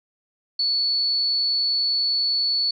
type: tone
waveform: sine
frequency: 4435 Hz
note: C#8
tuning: in tune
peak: -19 dBFS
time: 0.59-2.71 s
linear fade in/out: 5 ms
effects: none